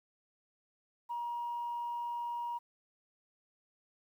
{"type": "tone", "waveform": "sine", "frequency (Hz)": 951, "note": "A#5", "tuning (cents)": 34, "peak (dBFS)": -34, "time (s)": [1.09, 2.59], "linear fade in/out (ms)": 20, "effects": ["tanh soft clip ceiling -31 dBFS", "11-bit"]}